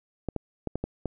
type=clicks; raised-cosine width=2 ms; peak=-16 dBFS; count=6; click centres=0.287 / 0.363 / 0.673 / 0.756 / 0.84 / 1.057 s; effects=none